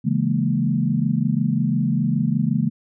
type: chord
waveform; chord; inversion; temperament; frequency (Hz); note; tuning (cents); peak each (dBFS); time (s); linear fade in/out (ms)
sine; A# half-diminished seventh; first; equal; 138.59 / 164.81 / 207.7 / 233.1; C#3 / E3 / G#3 / A#3; 0 / 0 / 0 / 0; -23; 0.04-2.7; 20
effects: none